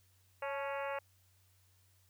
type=harmonic tone with a mistuned harmonic; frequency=277.2 Hz; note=C#4; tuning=in tune; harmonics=2 / 3 / 4 / 5 / 6 / 7 / 8 / 9 / 10; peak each=-39 / -43 / -45 / -47 / -49 / -50 / -51 / -52 / -53 dBFS; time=0.42-0.99 s; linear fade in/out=5 ms; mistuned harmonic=3; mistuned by=+56 cents; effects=added 93 Hz sine -68 dBFS peak until 2.09 s + white hiss -72 dBFS RMS until 2.09 s